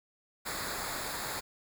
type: noise with comb filter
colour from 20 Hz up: pink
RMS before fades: -37 dBFS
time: 0.45-1.41 s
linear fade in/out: 20 ms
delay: 0.34 ms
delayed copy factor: -0.7
effects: none